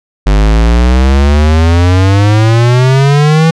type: exponential sweep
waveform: square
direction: up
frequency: 49 to 164.81 Hz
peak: -5 dBFS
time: 0.26-3.51 s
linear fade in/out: 10 ms
effects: low-pass 6000 Hz 12 dB/octave